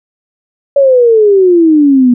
sine exponential sweep, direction down, 569 to 240 Hz, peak -3 dBFS, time 0.76-2.14 s, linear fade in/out 5 ms, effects none

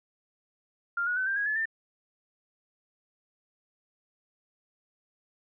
sine tone with pitch steps, 1396.9 / 1456.2 / 1518.1 / 1582.5 / 1649.7 / 1719.8 / 1792.8 Hz, F6 / F#6 / F#6 / G6 / G#6 / A6 / A6, 0 / -28 / +44 / +16 / -12 / -40 / +32 cents, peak -26 dBFS, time 0.97-1.656 s, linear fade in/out 5 ms, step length 98 ms, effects none

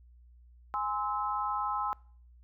sine chord, Ab augmented, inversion none, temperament just, 830.6 / 1038.3 / 1297.8 Hz, Ab5 / C6 / E6, 0 / -14 / -27 cents, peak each -34 dBFS, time 0.74-1.93 s, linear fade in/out 0 ms, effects noise-tail reverb RT60 0.5 s tail -24 dB re dry + added 60 Hz sine -54 dBFS peak until 2.43 s

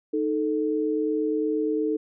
sine tone pair together, 310.2 / 438.7 Hz, D#4 / A4, -5 / -5 cents, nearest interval tritone, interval 600 cents, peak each -25 / -25 dBFS, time 0.13-1.97 s, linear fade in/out 10 ms, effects none

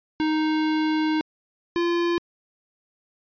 square tone pair in turn, 311.1 / 344 Hz, D#4 / F4, 0 / -26 cents, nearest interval major second, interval 174 cents, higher second, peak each -21 dBFS, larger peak neither, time 0.2-1.21 / 1.76-2.18 s, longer first, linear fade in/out 0 ms, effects resampled to 11025 Hz

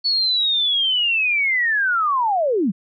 sine linear sweep, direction down, 4449 to 164.81 Hz, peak -16 dBFS, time 0.04-2.72 s, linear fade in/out 20 ms, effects none

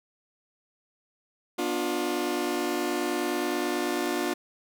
sawtooth chord, B diminished, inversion none, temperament just, 246.9 / 296.3 / 355.6 Hz, B3 / D4 / F4, 0 / +15 / +31 cents, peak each -30 / -27 / -25 dBFS, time 1.58-4.34 s, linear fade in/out 10 ms, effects none

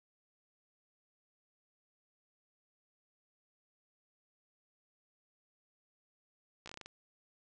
slowing click train, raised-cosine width 0.2 ms, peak -29 dBFS, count 8, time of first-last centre 6.66-6.86 s, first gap 15 ms, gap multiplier 1.21, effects resampled to 22050 Hz + 10-bit

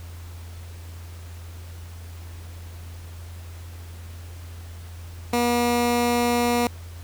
15% pulse tone, 240 Hz, B3, 49 cents flat, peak -13 dBFS, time 5.33-6.67 s, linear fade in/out 2 ms, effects added 85 Hz sine -36 dBFS peak until 7.03 s + pink hiss -48 dBFS RMS until 7.03 s

